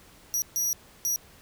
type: tone bursts at uneven times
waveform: sawtooth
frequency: 5790 Hz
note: F#8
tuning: 38 cents flat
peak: -22 dBFS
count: 3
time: 0.34-0.42 / 0.56-0.73 / 1.05-1.16 s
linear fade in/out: 0 ms
effects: pink hiss -54 dBFS RMS until 1.41 s